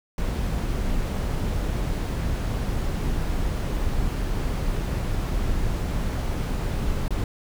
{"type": "noise with dropouts", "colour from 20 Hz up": "brown", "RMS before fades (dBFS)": -25, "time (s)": [0.18, 7.24], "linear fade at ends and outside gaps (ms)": 2, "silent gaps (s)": [7.081, 7.106], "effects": []}